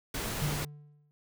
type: noise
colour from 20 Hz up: pink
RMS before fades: -35 dBFS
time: 0.14-0.65 s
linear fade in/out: 5 ms
type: tone with exponential decay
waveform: triangle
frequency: 147.4 Hz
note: D3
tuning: 7 cents sharp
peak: -25 dBFS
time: 0.42-1.11 s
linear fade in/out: 0 ms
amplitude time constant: 150 ms
effects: none